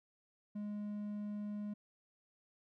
triangle tone, 207.7 Hz, G#3, in tune, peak -37 dBFS, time 0.55-1.74 s, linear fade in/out 10 ms, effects none

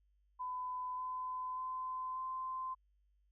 sine tone with pitch steps, 1006 / 1015.9 / 1026 / 1036.1 Hz, B5 / B5 / C6 / C6, +32 / +49 / -34 / -17 cents, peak -38 dBFS, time 0.39-2.75 s, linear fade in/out 20 ms, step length 590 ms, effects added 50 Hz sine -70 dBFS peak until 3.31 s

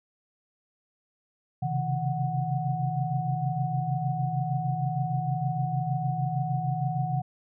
sine tone cluster, 130.3 / 136.8 / 158.9 / 739 Hz, C3 / C#3 / D#3 / F#5, -7 / -23 / +37 / -2 cents, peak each -31 dBFS, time 1.62-7.22 s, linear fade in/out 10 ms, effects none

